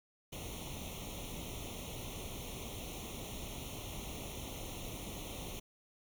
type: noise with comb filter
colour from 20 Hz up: pink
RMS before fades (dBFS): -44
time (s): 0.32-5.6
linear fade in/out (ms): 10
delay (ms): 0.31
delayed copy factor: +0.95
effects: none